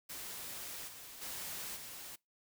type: noise with level steps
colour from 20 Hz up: white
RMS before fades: -45 / -51 / -43 / -48 dBFS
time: 0.09-2.16 s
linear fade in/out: 10 ms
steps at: 0.87 / 1.21 / 1.75 s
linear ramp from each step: 20 ms
effects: noise-tail reverb RT60 0.2 s tail -24 dB re dry